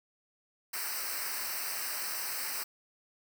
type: noise with comb filter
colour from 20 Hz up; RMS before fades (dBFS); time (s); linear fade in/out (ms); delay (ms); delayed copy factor
white; -36; 0.73-2.64; 10; 0.29; -0.95
effects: none